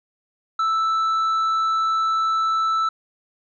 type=tone with tanh clipping; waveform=triangle; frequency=1318.5 Hz; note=E6; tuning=in tune; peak=-19 dBFS; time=0.59-2.89 s; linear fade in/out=5 ms; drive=9 dB; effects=none